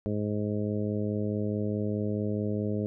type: harmonic tone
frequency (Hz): 104.7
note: G#2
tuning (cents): +15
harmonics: 1 / 2 / 3 / 4 / 5 / 6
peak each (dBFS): -32 / -31 / -36 / -35 / -38 / -42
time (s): 0.06-2.86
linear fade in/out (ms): 0
effects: none